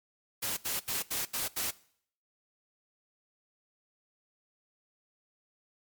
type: noise bursts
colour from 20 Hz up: white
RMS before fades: -33 dBFS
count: 6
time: 0.42-1.71 s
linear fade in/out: 10 ms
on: 150 ms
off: 78 ms
effects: noise-tail reverb RT60 0.6 s tail -20 dB re dry + MP3 96 kbps